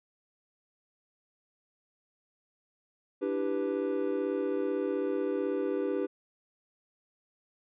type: chord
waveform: triangle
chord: E minor seventh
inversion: third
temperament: equal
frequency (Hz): 293.7 / 329.6 / 392 / 493.9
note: D4 / E4 / G4 / B4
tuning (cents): 0 / 0 / 0 / 0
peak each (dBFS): -32 / -36 / -30 / -32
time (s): 3.21-6.07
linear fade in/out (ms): 20
effects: resampled to 8000 Hz